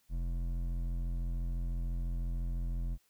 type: tone with hard clipping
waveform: sine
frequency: 42.98 Hz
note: F1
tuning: 27 cents flat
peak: -34 dBFS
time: 0.09-2.98 s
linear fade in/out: 50 ms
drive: 10 dB
effects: white hiss -72 dBFS RMS until 3.09 s